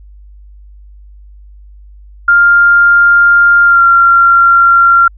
sine tone with pitch glide, 1400 to 1378.3 Hz, F6 to F6, +4 to -23 cents, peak -3 dBFS, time 2.28-5.08 s, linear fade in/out 5 ms, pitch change -27 cents, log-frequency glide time 3.65-3.82 s, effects added 50 Hz sine -33 dBFS peak until 5.17 s

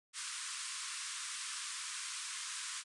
white band-pass noise, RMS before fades -43 dBFS, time 0.13-2.84 s, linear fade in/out 50 ms, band 1000 to 9800 Hz, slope 96 dB/octave, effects none

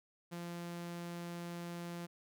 sawtooth tone, 172.4 Hz, F3, 22 cents flat, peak -38 dBFS, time 0.31-2.07 s, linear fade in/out 20 ms, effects none

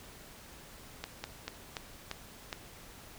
slowing click train, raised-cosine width 0.2 ms, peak -19 dBFS, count 6, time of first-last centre 1.04-2.528 s, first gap 200 ms, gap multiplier 1.2, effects pink hiss -52 dBFS RMS until 3.18 s

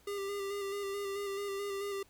square tone with vibrato, 399.5 Hz, G4, 33 cents sharp, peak -36 dBFS, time 0.07-2.03 s, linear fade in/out 5 ms, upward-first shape square, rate 4.6 Hz, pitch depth 24 cents each way, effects added 60 Hz sine -70 dBFS peak until 2.09 s + pink hiss -65 dBFS RMS until 2.09 s

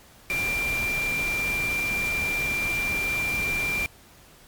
sine tone in noise, 2371 Hz, D7, 16 cents sharp, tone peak -24 dBFS, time 0.3-3.86 s, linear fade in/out 0 ms, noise pink, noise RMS -33 dBFS, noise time 0.3-3.86 s, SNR +6 dB, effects pink hiss -52 dBFS RMS until 4.47 s + MP3 96 kbps

